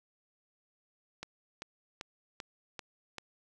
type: click train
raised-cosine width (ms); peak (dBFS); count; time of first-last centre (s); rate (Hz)
0.2; -23; 6; 1.23-3.183; 2.56
effects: none